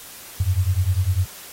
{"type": "beating tone pair", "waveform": "sine", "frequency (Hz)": [87.31, 97.31], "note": ["F2", "G2"], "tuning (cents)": [0, -12], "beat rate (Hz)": 10, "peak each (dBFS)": -20, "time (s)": [0.4, 1.26], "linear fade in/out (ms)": 5, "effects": ["white hiss -40 dBFS RMS until 1.52 s", "AAC 48 kbps"]}